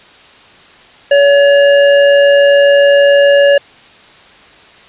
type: tone with amplitude modulation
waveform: square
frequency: 566 Hz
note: C#5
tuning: 36 cents sharp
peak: -4 dBFS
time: 1.11-3.58 s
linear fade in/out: 5 ms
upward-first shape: sine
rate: 127 Hz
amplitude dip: 25%
effects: white hiss -40 dBFS RMS until 4.88 s + resampled to 8000 Hz